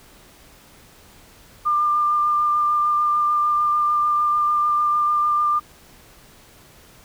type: tone with vibrato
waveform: sine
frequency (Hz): 1196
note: D6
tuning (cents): +31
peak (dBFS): -16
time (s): 1.65-5.6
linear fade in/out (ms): 20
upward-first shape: sine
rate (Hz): 6.7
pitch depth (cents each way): 12
effects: pink hiss -49 dBFS RMS until 7.04 s